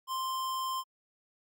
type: tone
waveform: square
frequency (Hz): 1046.5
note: C6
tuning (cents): 0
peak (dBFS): -32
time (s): 0.07-0.84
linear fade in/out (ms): 50
effects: MP3 96 kbps